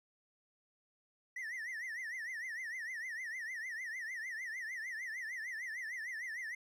triangle tone with vibrato, 1907 Hz, A#6, 39 cents sharp, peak -38 dBFS, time 1.36-6.55 s, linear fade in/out 5 ms, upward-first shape triangle, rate 6.6 Hz, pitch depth 190 cents each way, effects 13-bit

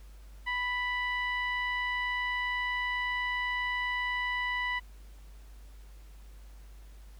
15% pulse tone with low-pass filter, 987.8 Hz, B5, in tune, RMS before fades -32 dBFS, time 0.46-4.8 s, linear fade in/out 20 ms, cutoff 2100 Hz, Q 2.1, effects added 50 Hz sine -47 dBFS peak until 7.19 s + pink hiss -62 dBFS RMS until 7.19 s

